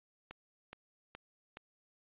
click train, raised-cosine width 0.3 ms, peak -30 dBFS, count 4, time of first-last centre 0.31-1.571 s, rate 2.38 Hz, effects resampled to 8000 Hz + 12-bit

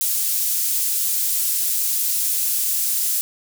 pink high-pass noise, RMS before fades -21 dBFS, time 0.01-3.21 s, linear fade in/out 0 ms, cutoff 9200 Hz, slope 12 dB/octave, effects none

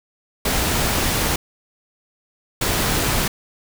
pink noise bursts at uneven times, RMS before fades -20 dBFS, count 2, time 0.45-1.36 / 2.61-3.28 s, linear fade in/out 5 ms, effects none

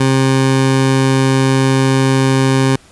20% pulse tone, 133.3 Hz, C3, 33 cents sharp, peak -5 dBFS, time 0-2.76 s, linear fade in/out 5 ms, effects pink hiss -45 dBFS RMS until 2.91 s + resampled to 24000 Hz

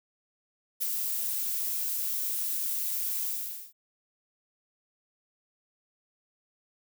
violet noise with ADSR envelope, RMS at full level -28 dBFS, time 0.8-3.73 s, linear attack 24 ms, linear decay 17 ms, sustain -3 dB, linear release 490 ms, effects none

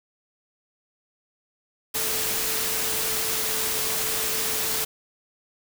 sine tone in noise, 440 Hz, A4, in tune, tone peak -37 dBFS, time 1.94-4.85 s, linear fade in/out 10 ms, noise white, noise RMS -26 dBFS, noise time 1.94-4.85 s, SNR -14 dB, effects none

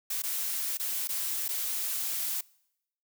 blue noise with dropouts, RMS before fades -32 dBFS, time 0.1-2.41 s, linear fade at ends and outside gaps 5 ms, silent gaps 0.221-0.235 / 0.773-0.796 / 1.075-1.089 / 1.482-1.488 s, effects noise-tail reverb RT60 0.8 s tail -24 dB re dry

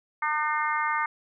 harmonic tone, 303 Hz, D#4, 46 cents flat, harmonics 3 / 4 / 5 / 6 / 7, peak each -29 / -28 / -33 / -33 / -32 dBFS, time 0.22-1.06 s, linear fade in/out 5 ms, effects none

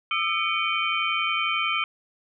sine tone cluster, 1213 / 1324 / 2265 / 2438 / 3087 Hz, D#6 / E6 / C#7 / D#7 / G7, -44 / +7 / +37 / -36 / -27 cents, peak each -29 dBFS, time 0.11-1.84 s, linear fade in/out 2 ms, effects none

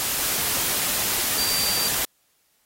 sine tone in noise, 4698 Hz, D8, in tune, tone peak -26 dBFS, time 1.38-1.88 s, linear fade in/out 0 ms, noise white, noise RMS -24 dBFS, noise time 0-2.05 s, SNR -5 dB, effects white hiss -66 dBFS RMS until 2.65 s + AAC 48 kbps

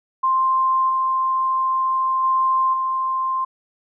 sine tone with level steps, 1049 Hz, C6, 4 cents sharp, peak -15 / -17 / -15 / -19 dBFS, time 0.23-3.45 s, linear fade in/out 10 ms, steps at 0.89 / 2.23 / 2.73 s, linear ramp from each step 10 ms, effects none

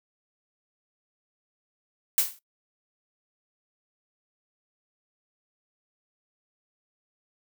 blue noise with exponential decay, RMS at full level -18 dBFS, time 2.18-2.39 s, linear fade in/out 1 ms, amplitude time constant 44 ms, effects noise-tail reverb RT60 0.1 s tail -17 dB re dry

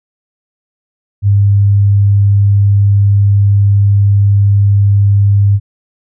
sine tone, 100.7 Hz, G2, 47 cents sharp, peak -5 dBFS, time 1.22-5.6 s, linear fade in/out 50 ms, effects none

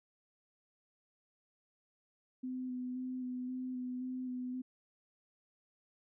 sine tone with vibrato, 253.2 Hz, B3, 43 cents sharp, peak -37 dBFS, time 2.43-4.62 s, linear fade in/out 10 ms, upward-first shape square, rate 1.9 Hz, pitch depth 15 cents each way, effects none

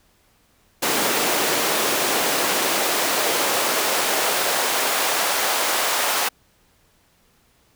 pink noise with high-pass filter sweep, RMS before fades -21 dBFS, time 0.82-6.29 s, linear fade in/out 10 ms, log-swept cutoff 330 to 700 Hz, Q 1, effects pink hiss -60 dBFS RMS until 7.75 s

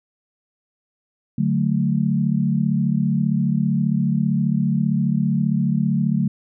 sine chord, D major, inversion none, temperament equal, 146.83 / 185 / 220 Hz, D3 / F#3 / A3, 0 / 0 / 0 cents, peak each -21 dBFS, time 1.38-6.28 s, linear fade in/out 5 ms, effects none

